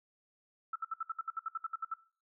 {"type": "tone bursts", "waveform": "sine", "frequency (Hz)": 1321, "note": "E6", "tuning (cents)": 3, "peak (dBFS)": -33, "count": 14, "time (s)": [0.73, 1.94], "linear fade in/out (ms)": 5, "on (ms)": 27, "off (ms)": 64, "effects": ["noise-tail reverb RT60 0.4 s tail -17 dB re dry"]}